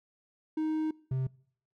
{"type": "tone pair in turn", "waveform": "triangle", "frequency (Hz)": [312.6, 130.94], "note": ["D#4", "C3"], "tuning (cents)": [8, 2], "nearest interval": "octave + minor third", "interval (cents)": 1506, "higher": "first", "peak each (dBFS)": -26, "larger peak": "neither", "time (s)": [[0.57, 0.91], [1.11, 1.27]], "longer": "first", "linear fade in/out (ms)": 5, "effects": ["noise-tail reverb RT60 0.6 s tail -24 dB re dry"]}